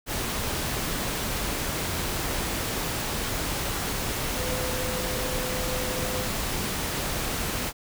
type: tone in noise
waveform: sine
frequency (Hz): 508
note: B4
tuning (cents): +49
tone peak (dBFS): -33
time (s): 4.34-6.3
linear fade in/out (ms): 50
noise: pink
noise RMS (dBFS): -29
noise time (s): 0.06-7.73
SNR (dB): -7
effects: none